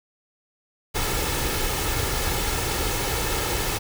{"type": "noise with comb filter", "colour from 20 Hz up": "pink", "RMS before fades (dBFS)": -25, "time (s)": [0.94, 3.79], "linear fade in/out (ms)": 20, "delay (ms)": 2.3, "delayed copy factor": 0.5, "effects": []}